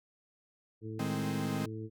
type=harmonic tone; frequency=109.8 Hz; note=A2; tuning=3 cents flat; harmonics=1 / 2 / 3 / 4; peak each=-40 / -46 / -43 / -46 dBFS; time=0.81-1.9 s; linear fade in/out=50 ms
type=chord; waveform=45% pulse; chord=Ab major; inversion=second; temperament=equal; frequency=155.56 / 207.7 / 261.6 Hz; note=Eb3 / Ab3 / C4; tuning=0 / 0 / 0 cents; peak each=-37 dBFS; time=0.99-1.66 s; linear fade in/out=5 ms
effects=none